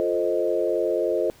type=chord; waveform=sine; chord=F dominant seventh; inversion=none; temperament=equal; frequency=349.2 / 440 / 523.3 / 622.3 Hz; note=F4 / A4 / C5 / Eb5; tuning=0 / 0 / 0 / 0 cents; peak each=-26 dBFS; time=0-1.3 s; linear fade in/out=0 ms; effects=pink hiss -53 dBFS RMS until 1.4 s